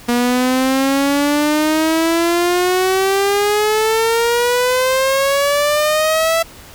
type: exponential sweep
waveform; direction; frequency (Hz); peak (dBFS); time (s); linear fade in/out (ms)
sawtooth; up; 238.8 to 665; -9; 0.08-6.43; 10
effects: pink hiss -39 dBFS RMS until 6.74 s